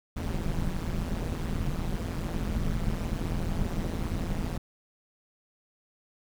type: noise with amplitude modulation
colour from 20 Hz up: brown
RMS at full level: -26 dBFS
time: 0.16-4.58 s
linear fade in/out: 10 ms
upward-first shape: sine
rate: 169 Hz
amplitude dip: 95%
effects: none